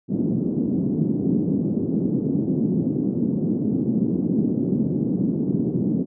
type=band-pass noise; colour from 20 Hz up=pink; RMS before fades=-22 dBFS; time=0.08-6.06 s; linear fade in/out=50 ms; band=170 to 310 Hz; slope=24 dB/octave; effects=none